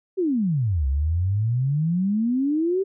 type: exponential two-way sweep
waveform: sine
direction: down then up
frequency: 396.6 to 65.41 to 396.6 Hz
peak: -19 dBFS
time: 0.17-2.84 s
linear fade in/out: 20 ms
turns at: 0.87 s
effects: none